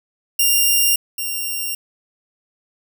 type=tone pair in turn; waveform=5% pulse; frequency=2794 / 2776 Hz; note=F7 / F7; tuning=0 / -11 cents; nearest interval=unison; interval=11 cents; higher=first; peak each=-4 / -13 dBFS; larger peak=first; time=0.39-0.96 / 1.18-1.75 s; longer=neither; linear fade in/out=5 ms; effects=none